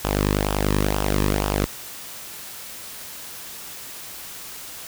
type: tone with flanger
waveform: sawtooth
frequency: 50.3 Hz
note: G1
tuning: 45 cents sharp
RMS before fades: -22 dBFS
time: 0.04-1.66 s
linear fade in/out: 10 ms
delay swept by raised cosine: 0.46 to 1.43 ms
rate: 2.1 Hz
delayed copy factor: -0.65
effects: white hiss -37 dBFS RMS until 4.87 s